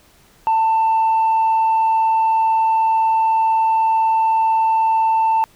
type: tone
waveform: sine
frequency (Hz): 891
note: A5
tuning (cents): +22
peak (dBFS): -11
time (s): 0.47-5.44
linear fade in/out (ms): 0
effects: tanh soft clip ceiling -11 dBFS + pink hiss -52 dBFS RMS until 5.55 s